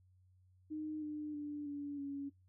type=tone with pitch steps; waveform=sine; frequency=307.7 / 300.7 / 293.8 / 287.1 / 280.5 Hz; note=D#4 / D4 / D4 / D4 / C#4; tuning=-19 / +41 / +1 / -39 / +21 cents; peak=-39 dBFS; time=0.7-2.3 s; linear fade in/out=20 ms; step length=320 ms; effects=noise-tail reverb RT60 0.2 s tail -19 dB re dry + added 92 Hz sine -65 dBFS peak until 2.48 s